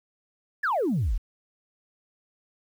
sine exponential sweep, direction down, 1823 to 34.54 Hz, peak -21 dBFS, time 0.63-1.18 s, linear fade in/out 10 ms, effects tanh soft clip ceiling -19 dBFS + 9-bit

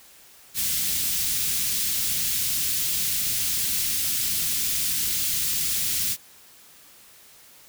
white band-stop noise, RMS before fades -25 dBFS, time 0.54-6.17 s, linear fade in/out 50 ms, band 190 to 2800 Hz, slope 12 dB/octave, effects white hiss -51 dBFS RMS until 7.68 s

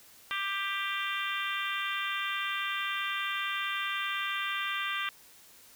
harmonic tone, 394.7 Hz, G4, 12 cents sharp, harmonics 3 / 4 / 5 / 6 / 7 / 8 / 9, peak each -36 / -37 / -38 / -39 / -39 / -40 / -41 dBFS, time 0.31-5.09 s, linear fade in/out 0 ms, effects white hiss -56 dBFS RMS until 5.75 s

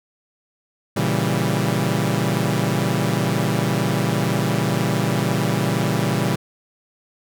sawtooth chord, A# diminished seventh, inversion none, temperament equal, 116.54 / 138.59 / 164.81 / 196 Hz, A#2 / C#3 / E3 / G3, 0 / 0 / 0 / 0 cents, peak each -20 dBFS, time 0.96-6.36 s, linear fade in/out 10 ms, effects none

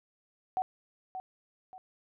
sine tone with echo, 750 Hz, F#5, 23 cents sharp, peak -27 dBFS, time 0.57-0.62 s, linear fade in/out 0 ms, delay 580 ms, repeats 2, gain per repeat -9 dB, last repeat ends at 1.78 s, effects none

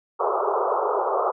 pink band-pass noise, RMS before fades -23 dBFS, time 0.19-1.32 s, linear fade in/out 20 ms, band 380 to 1300 Hz, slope 96 dB/octave, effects none

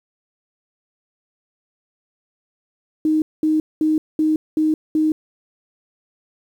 sine tone bursts, 311.1 Hz, D#4, in tune, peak -14 dBFS, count 6, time 3.05-5.12 s, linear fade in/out 2 ms, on 170 ms, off 210 ms, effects 8-bit

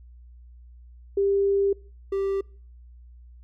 sine / triangle tone pair in turn, 396.9 / 391.7 Hz, G4 / G4, +22 / -1 cents, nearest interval unison, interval 23 cents, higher first, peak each -19 / -21 dBFS, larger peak first, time 1.17-1.73 / 2.12-2.41 s, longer first, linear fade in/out 5 ms, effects noise-tail reverb RT60 0.5 s tail -26 dB re dry + added 60 Hz sine -45 dBFS peak until 3.43 s

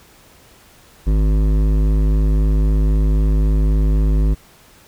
triangle tone with hard clipping, 51.91 Hz, G#1, in tune, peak -14 dBFS, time 1.06-4.35 s, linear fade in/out 20 ms, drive 17 dB, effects pink hiss -48 dBFS RMS until 4.87 s

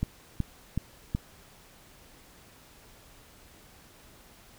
click train, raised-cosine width 5 ms, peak -15 dBFS, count 4, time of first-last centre 0.03-1.149 s, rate 2.68 Hz, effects pink hiss -55 dBFS RMS until 4.58 s

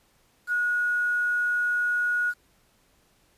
sine tone with quantisation, 1452 Hz, F#6, 33 cents flat, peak -22 dBFS, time 0.47-2.34 s, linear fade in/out 50 ms, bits 8, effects pink hiss -64 dBFS RMS until 3.37 s + resampled to 32000 Hz

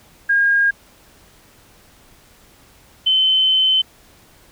sine tone pair in turn, 1623 / 3064 Hz, G#6 / G7, -40 / -40 cents, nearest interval major seventh, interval 1100 cents, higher second, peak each -12 dBFS, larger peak neither, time 0.29-0.71 / 3.06-3.82 s, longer second, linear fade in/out 10 ms, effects pink hiss -50 dBFS RMS until 4.51 s

